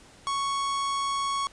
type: tone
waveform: 45% pulse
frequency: 1108.7 Hz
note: C#6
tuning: in tune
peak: -26 dBFS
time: 0.27-1.47 s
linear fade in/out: 0 ms
effects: pink hiss -53 dBFS RMS until 1.52 s + resampled to 22050 Hz